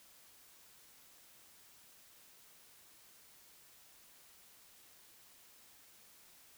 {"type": "silence", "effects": ["white hiss -62 dBFS RMS until 6.57 s"]}